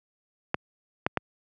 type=clicks; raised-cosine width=0.5 ms; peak=-8 dBFS; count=3; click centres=0.544 / 1.065 / 1.173 s; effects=high-pass 100 Hz 12 dB/octave